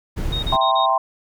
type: noise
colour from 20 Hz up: brown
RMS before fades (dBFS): -24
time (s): 0.16-0.57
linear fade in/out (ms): 20
type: tone bursts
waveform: sine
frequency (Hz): 3729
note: A#7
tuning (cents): 0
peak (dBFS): -23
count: 4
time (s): 0.32-0.862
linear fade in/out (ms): 10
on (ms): 110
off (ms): 34
type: chord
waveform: sine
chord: C dominant seventh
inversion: first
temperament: equal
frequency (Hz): 659.3 / 784 / 932.3 / 1046.5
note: E5 / G5 / Bb5 / C6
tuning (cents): 0 / 0 / 0 / 0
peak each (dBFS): -22 / -20 / -24 / -18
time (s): 0.52-0.98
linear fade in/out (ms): 5
effects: none